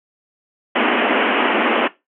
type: band-pass noise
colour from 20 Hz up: pink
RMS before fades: -17 dBFS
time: 0.75-1.88 s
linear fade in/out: 10 ms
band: 220 to 3100 Hz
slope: 96 dB/octave
effects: noise-tail reverb RT60 0.2 s tail -17 dB re dry